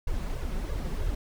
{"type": "noise with flanger", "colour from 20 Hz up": "brown", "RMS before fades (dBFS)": -30, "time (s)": [0.07, 1.15], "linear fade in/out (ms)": 5, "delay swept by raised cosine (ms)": [1.8, 5.5], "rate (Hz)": 3.1, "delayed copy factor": 0.8, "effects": []}